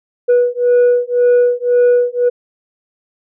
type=beating tone pair; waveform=sine; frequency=487.1 / 489 Hz; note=B4 / B4; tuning=-24 / -17 cents; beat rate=1.9 Hz; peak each=-10 dBFS; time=0.28-2.3 s; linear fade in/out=20 ms; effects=tanh soft clip ceiling -6 dBFS